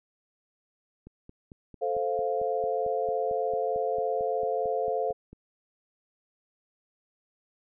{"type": "click train", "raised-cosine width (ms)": 3, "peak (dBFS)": -33, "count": 20, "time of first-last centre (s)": [1.07, 5.33], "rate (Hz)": 4.46}
{"type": "chord", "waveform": "sine", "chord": "F major", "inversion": "first", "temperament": "equal", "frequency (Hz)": [440, 523.3, 698.5], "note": ["A4", "C5", "F5"], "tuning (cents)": [0, 0, 0], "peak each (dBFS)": -30, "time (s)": [1.81, 5.13], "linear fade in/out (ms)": 20}
{"effects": []}